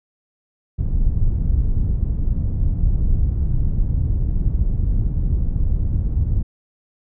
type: low-pass noise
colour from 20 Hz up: pink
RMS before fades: -18 dBFS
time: 0.78-6.43 s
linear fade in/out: 10 ms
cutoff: 100 Hz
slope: 12 dB/octave
effects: none